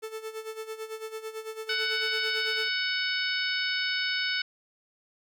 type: tone with tremolo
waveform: 45% pulse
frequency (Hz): 440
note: A4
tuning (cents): 0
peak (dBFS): -33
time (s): 0.02-2.69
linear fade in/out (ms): 20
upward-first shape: sine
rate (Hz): 9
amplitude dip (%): 75
type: harmonic tone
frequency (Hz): 745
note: F#5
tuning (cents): +12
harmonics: 2 / 3 / 4 / 5 / 6 / 7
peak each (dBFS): -31 / -33 / -34 / -35 / -36 / -36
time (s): 1.69-4.42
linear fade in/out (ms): 5
effects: none